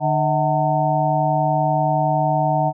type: harmonic tone with a mistuned harmonic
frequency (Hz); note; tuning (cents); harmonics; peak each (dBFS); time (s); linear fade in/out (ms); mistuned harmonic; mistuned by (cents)
150; D3; +37; 1 / 2 / 4 / 5 / 6; -21 / -29 / -22 / -20 / -23; 0-2.73; 50; 4; +110
effects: none